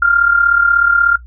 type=tone with amplitude modulation; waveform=sine; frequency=1396.9 Hz; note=F6; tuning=in tune; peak=-5 dBFS; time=0.02-1.16 s; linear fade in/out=5 ms; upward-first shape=sine; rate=36.5 Hz; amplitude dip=75%; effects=noise-tail reverb RT60 0.1 s tail -18 dB re dry + added 60 Hz sine -33 dBFS peak until 1.26 s